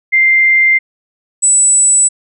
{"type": "tone pair in turn", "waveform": "sine", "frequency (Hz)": [2094, 7920], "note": ["C7", "B8"], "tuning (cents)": [1, 4], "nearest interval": "octave + major seventh", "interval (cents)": 2303, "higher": "second", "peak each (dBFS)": -6, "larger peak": "neither", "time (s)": [[0.12, 0.79], [1.42, 2.09]], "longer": "neither", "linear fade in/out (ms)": 20, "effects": []}